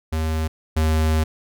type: tone pair in turn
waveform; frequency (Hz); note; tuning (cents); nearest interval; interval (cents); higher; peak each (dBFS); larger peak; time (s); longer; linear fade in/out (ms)
square; 79.3 / 78.75; D#2 / D#2; +33 / +21; unison; 12; first; -21 / -17; second; 0.12-0.48 / 0.76-1.24; second; 10
effects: none